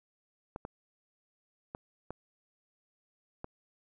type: clicks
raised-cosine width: 1 ms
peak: -25 dBFS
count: 5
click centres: 0.561 / 0.651 / 1.749 / 2.106 / 3.444 s
effects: none